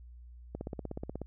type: click train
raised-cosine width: 2 ms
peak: -24 dBFS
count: 12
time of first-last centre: 0.55-1.217 s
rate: 16.5 Hz
effects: added 60 Hz sine -48 dBFS peak until 1.26 s